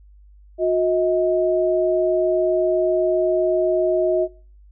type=tone pair together; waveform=sine; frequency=361.7 / 634 Hz; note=F#4 / D#5; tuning=-39 / +32 cents; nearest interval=minor seventh; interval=971 cents; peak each=-19 dBFS; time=0.58-4.28 s; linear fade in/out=50 ms; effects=noise-tail reverb RT60 0.4 s tail -21 dB re dry + added 50 Hz sine -45 dBFS peak until 4.71 s